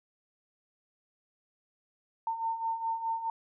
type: beating tone pair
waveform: sine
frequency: 903 / 907.8 Hz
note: A5 / A#5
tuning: +45 / -46 cents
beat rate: 4.8 Hz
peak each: -37 / -31 dBFS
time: 2.27-3.3 s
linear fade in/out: 2 ms
effects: none